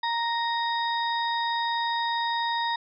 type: harmonic tone with a mistuned harmonic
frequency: 932.3 Hz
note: A#5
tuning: in tune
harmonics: 1 / 2 / 4 / 5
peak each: -26 / -32 / -32 / -43 dBFS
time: 0.03-2.76 s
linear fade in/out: 5 ms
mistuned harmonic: 5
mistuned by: +100 cents
effects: none

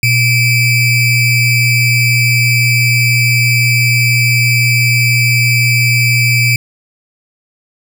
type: ring-modulated tone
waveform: square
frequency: 1221 Hz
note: D#6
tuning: 33 cents flat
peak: -6 dBFS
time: 0.03-6.56 s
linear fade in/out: 2 ms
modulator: 1100 Hz
effects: none

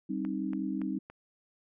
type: chord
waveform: sine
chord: C minor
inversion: second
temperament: equal with one note detuned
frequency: 196 / 265.7 / 311.1 Hz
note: G3 / C4 / Eb4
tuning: 0 / +27 / 0 cents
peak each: -35 dBFS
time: 0.09-0.99 s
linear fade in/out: 10 ms
type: click train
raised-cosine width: 0.5 ms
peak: -31 dBFS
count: 4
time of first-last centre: 0.25-1.1 s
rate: 3.53 Hz
effects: none

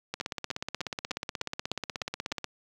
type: two click trains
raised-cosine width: 0.2 ms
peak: -15 / -15 dBFS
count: 39 / 8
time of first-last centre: 0.14-2.443 / 0.21-2.318 s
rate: 16.5 / 3.32 Hz
effects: high-pass 80 Hz 12 dB/octave + 9-bit

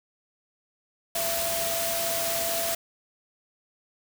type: tone in noise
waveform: sine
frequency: 671 Hz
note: E5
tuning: 31 cents sharp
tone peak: -30 dBFS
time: 1.15-2.75 s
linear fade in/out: 5 ms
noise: white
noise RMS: -29 dBFS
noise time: 1.15-2.75 s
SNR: -4 dB
effects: none

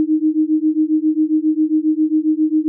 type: beating tone pair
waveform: sine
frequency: 307.1 / 314.5 Hz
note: D#4 / D#4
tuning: -23 / +19 cents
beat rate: 7.4 Hz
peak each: -16 dBFS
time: 0-2.68 s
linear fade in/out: 0 ms
effects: none

